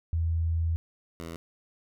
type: tone pair in turn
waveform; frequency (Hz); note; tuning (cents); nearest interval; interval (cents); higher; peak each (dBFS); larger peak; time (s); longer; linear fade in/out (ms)
sine / 10% pulse; 82.41 / 82.8; E2 / E2; 0 / +8; unison; 8; second; -24 / -29; first; 0.13-0.76 / 1.2-1.36; first; 0
effects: none